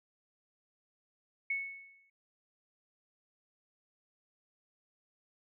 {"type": "tone with exponential decay", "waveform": "sine", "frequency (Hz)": 2207, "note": "C#7", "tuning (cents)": -8, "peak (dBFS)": -29, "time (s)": [1.5, 2.1], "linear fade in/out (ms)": 5, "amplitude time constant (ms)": 130, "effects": []}